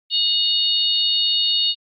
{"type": "tone cluster", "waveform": "sine", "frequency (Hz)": [2894, 3700, 4384], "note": ["F#7", "A#7", "C#8"], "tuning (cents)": [-39, -14, -20], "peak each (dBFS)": [-21, -20, -22], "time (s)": [0.1, 1.75], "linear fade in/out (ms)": 50, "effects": ["Opus 48 kbps"]}